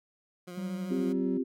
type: tone with vibrato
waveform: 20% pulse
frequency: 177.7 Hz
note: F3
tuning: 30 cents sharp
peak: -36 dBFS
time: 0.47-1.13 s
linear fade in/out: 10 ms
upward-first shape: square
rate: 13 Hz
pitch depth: 22 cents each way
type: tone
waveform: triangle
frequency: 189.4 Hz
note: F#3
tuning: 41 cents sharp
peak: -31 dBFS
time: 0.57-1.38 s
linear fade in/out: 10 ms
type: chord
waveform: sine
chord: C suspended fourth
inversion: none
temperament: just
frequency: 261.6 / 348.8 / 392.4 Hz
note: C4 / F4 / G4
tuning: 0 / -2 / +2 cents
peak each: -29 / -35 / -34 dBFS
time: 0.9-1.44 s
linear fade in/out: 20 ms
effects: none